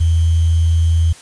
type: tone with sample-and-hold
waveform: sine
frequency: 82.41 Hz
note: E2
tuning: in tune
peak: -10 dBFS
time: 0-1.13 s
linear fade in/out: 10 ms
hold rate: 3150 Hz
effects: white hiss -40 dBFS RMS until 1.21 s + resampled to 22050 Hz